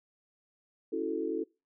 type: chord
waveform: sine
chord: F# minor seventh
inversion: second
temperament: equal with one note detuned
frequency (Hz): 277.2 / 327.9 / 370 / 440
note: C#4 / E4 / F#4 / A4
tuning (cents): 0 / -9 / 0 / 0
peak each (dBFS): -39 / -34 / -37 / -34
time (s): 0.92-1.44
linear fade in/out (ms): 10
effects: noise-tail reverb RT60 0.3 s tail -25 dB re dry